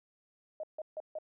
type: tone bursts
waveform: sine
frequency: 622.3 Hz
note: D#5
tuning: in tune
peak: -36 dBFS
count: 4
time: 0.6-1.186 s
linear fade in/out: 2 ms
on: 34 ms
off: 150 ms
effects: none